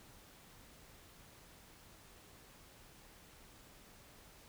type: silence
effects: pink hiss -60 dBFS RMS until 4.48 s